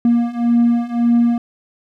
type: beating tone pair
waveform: triangle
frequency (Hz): 235.4 / 237.2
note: A#3 / A#3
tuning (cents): +17 / +30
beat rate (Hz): 1.8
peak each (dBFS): -14 / -12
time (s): 0.05-1.38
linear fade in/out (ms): 2
effects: tanh soft clip ceiling -3 dBFS